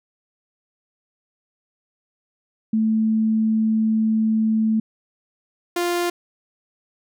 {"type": "tone pair in turn", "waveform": ["sine", "sawtooth"], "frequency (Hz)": [220, 349.2], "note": ["A3", "F4"], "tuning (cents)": [0, 0], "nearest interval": "minor sixth", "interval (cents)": 800, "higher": "second", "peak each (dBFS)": -16, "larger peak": "neither", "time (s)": [[2.73, 4.8], [5.76, 6.1]], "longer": "first", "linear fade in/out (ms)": 5, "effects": []}